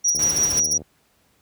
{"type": "tone with tremolo", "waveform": "sine", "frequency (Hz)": 5770, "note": "F#8", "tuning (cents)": -44, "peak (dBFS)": -15, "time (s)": [0.04, 0.78], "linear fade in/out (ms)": 10, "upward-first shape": "triangle", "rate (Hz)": 5.8, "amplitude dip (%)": 65}
{"type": "tone bursts", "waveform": "sawtooth", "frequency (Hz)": 5480, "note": "F8", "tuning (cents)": -34, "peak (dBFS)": -18, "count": 10, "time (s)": [0.08, 0.733], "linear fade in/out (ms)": 5, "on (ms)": 23, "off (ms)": 47}
{"type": "click train", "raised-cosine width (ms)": 2, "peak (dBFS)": -24, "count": 52, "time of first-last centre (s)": [0.15, 0.818], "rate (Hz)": 76.3}
{"type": "noise", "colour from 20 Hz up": "pink", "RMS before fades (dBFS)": -32, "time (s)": [0.19, 0.6], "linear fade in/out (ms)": 2}
{"effects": ["pink hiss -62 dBFS RMS until 1.41 s", "high-pass 60 Hz 12 dB/octave"]}